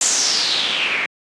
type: noise with low-pass filter sweep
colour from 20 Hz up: white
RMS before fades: -19 dBFS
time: 0.01-1.06 s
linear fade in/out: 2 ms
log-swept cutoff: 7600 to 2100 Hz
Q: 4.7
effects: high-pass 200 Hz 12 dB/octave + resampled to 22050 Hz